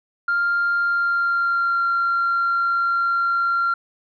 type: tone with pitch glide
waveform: sine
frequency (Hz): 1396.9 to 1379.3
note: F6 to F6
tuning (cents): 0 to -22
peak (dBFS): -16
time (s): 0.28-3.74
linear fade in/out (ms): 5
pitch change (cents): -22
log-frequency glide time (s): 0.79-1.85
effects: tanh soft clip ceiling -14 dBFS